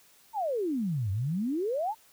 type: exponential two-way sweep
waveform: sine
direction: down then up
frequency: 932.3 to 92.5 to 932.3 Hz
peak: -27 dBFS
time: 0.33-1.95 s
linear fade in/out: 50 ms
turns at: 1.11 s
effects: white hiss -60 dBFS RMS until 2.12 s

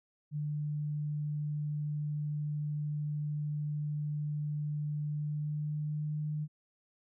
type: tone with pitch glide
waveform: sine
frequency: 148.9 to 151.24 Hz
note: D3 to D#3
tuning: +24 to -49 cents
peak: -32 dBFS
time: 0.31-6.48 s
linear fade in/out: 50 ms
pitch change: +27 cents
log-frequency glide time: 5.11-6.21 s
effects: none

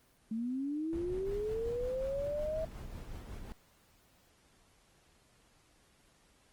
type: linear sweep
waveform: sine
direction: up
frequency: 216.4 to 645 Hz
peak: -33 dBFS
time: 0.31-2.65 s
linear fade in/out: 5 ms
type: noise with tremolo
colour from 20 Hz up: brown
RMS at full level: -42 dBFS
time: 0.93-3.52 s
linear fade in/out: 0 ms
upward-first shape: triangle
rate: 5.5 Hz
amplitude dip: 45%
effects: pink hiss -67 dBFS RMS until 6.52 s + Opus 24 kbps

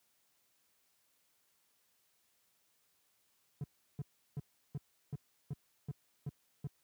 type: tone bursts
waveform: triangle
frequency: 143.2 Hz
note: D3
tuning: 43 cents flat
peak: -34 dBFS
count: 9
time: 3.61-6.671 s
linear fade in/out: 2 ms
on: 29 ms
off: 350 ms
effects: white hiss -75 dBFS RMS until 6.83 s + high-pass 60 Hz 12 dB/octave

